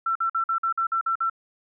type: tone bursts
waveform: sine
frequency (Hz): 1344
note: E6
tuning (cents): +33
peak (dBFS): -21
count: 9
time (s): 0.06-1.298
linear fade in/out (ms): 5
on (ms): 94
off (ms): 49
effects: none